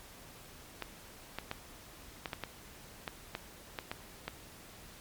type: clicks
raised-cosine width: 0.3 ms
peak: -20 dBFS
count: 11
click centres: 0.823 / 1.386 / 1.514 / 2.258 / 2.332 / 2.437 / 3.078 / 3.351 / 3.788 / 3.915 / 4.28 s
effects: pink hiss -53 dBFS RMS until 5 s + MP3 96 kbps